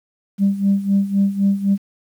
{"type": "tone with tremolo", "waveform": "sine", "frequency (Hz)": 198, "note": "G3", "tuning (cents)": 18, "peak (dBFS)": -10, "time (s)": [0.38, 1.78], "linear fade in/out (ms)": 50, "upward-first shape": "sine", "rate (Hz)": 3.9, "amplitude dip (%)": 80, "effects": ["tanh soft clip ceiling -8 dBFS", "8-bit"]}